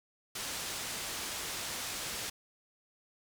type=low-pass noise; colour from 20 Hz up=white; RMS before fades=-39 dBFS; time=0.35-2.3 s; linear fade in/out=5 ms; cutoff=8200 Hz; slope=12 dB/octave; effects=none